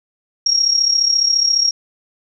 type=tone with amplitude modulation; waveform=sine; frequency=5588 Hz; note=F8; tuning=in tune; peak=-9 dBFS; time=0.46-1.71 s; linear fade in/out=5 ms; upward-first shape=sine; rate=34.5 Hz; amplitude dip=70%; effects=none